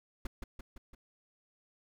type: noise with echo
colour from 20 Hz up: brown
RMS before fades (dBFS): -34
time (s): 0.25-0.27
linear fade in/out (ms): 5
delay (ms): 170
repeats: 4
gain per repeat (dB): -4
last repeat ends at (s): 0.95
effects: none